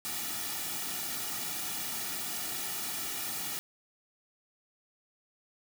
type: noise with comb filter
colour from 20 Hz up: white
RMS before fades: -36 dBFS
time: 0.05-3.59 s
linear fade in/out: 0 ms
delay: 1.9 ms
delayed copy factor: -0.7
effects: none